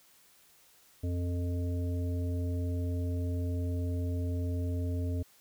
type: harmonic tone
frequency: 87.9 Hz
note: F2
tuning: 12 cents sharp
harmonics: 1 / 3 / 5 / 7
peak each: -30 / -38 / -44 / -47 dBFS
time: 1.03-5.23 s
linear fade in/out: 10 ms
effects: white hiss -62 dBFS RMS until 5.4 s